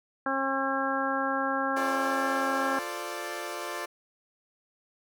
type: harmonic tone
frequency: 270 Hz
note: C#4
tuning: 45 cents flat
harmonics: 1 / 2 / 3 / 4 / 5 / 6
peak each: -33 / -33 / -33 / -33 / -33 / -33 dBFS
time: 0.26-2.79 s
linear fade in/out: 2 ms
type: chord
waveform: 15% pulse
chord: D minor seventh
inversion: first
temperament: equal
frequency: 349.2 / 440 / 523.3 / 587.3 Hz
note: F4 / A4 / C5 / D5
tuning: 0 / 0 / 0 / 0 cents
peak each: -32 / -34 / -36 / -31 dBFS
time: 1.76-3.86 s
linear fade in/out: 10 ms
effects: none